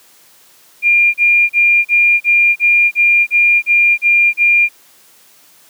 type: tone bursts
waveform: sine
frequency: 2400 Hz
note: D7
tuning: 37 cents sharp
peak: -7 dBFS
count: 11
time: 0.82-4.69 s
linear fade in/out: 50 ms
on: 320 ms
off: 35 ms
effects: white hiss -47 dBFS RMS until 5.69 s + high-pass 150 Hz 12 dB/octave